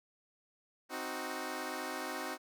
10% pulse chord, C diminished, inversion none, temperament equal, 261.6 / 311.1 / 370 Hz, C4 / Eb4 / Gb4, 0 / 0 / 0 cents, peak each -34 dBFS, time 0.89-2.38 s, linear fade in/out 50 ms, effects none

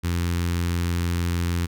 sawtooth tone with notch filter, 86.4 Hz, F2, 18 cents flat, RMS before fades -24 dBFS, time 0.03-1.67 s, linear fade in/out 20 ms, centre 640 Hz, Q 0.77, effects none

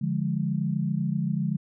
sine chord, D diminished, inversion none, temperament equal, 146.83 / 174.61 / 207.7 Hz, D3 / F3 / Ab3, 0 / 0 / 0 cents, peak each -28 / -28 / -29 dBFS, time 0.01-1.57 s, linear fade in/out 10 ms, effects none

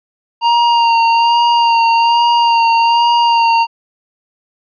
square tone with vibrato, 932.3 Hz, A#5, in tune, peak -9 dBFS, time 0.41-3.67 s, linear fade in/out 50 ms, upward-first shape sine, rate 1.2 Hz, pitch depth 24 cents each way, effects resampled to 11025 Hz

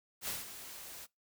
white noise with ADSR envelope, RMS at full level -37 dBFS, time 0.21-1.07 s, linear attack 69 ms, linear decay 170 ms, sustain -11 dB, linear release 34 ms, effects noise-tail reverb RT60 0.2 s tail -24 dB re dry

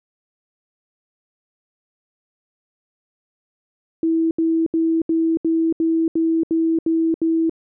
sine tone bursts, 326.3 Hz, E4, 18 cents flat, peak -15 dBFS, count 10, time 4.03-7.496 s, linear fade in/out 2 ms, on 280 ms, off 74 ms, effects none

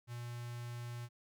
square tone with notch filter, 120 Hz, B2, 49 cents flat, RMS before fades -44 dBFS, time 0.07-1.09 s, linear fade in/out 50 ms, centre 450 Hz, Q 0.85, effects none

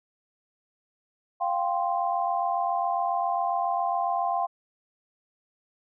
sine chord, F suspended second, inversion none, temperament just, 698.5 / 785.8 / 1047.7 Hz, F5 / G5 / C6, 0 / +4 / +2 cents, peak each -27 / -28 / -30 dBFS, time 1.4-4.47 s, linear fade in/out 20 ms, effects none

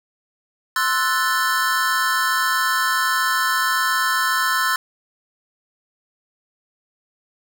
square chord, F# half-diminished seventh, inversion second, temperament equal, 1046.5 / 1318.5 / 1480 / 1760 Hz, C6 / E6 / F#6 / A6, 0 / 0 / 0 / 0 cents, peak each -24 dBFS, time 0.76-4.76 s, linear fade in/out 2 ms, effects none

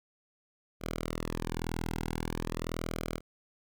sawtooth tone with flanger, 40.95 Hz, E1, 11 cents flat, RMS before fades -36 dBFS, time 0.8-3.21 s, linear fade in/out 50 ms, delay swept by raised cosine 1.1 to 1.69 ms, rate 0.45 Hz, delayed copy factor -0.85, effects none

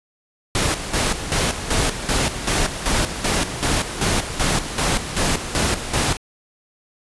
pink noise with tremolo, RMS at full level -19 dBFS, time 0.55-6.17 s, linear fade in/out 2 ms, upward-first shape square, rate 2.6 Hz, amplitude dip 65%, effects resampled to 24000 Hz

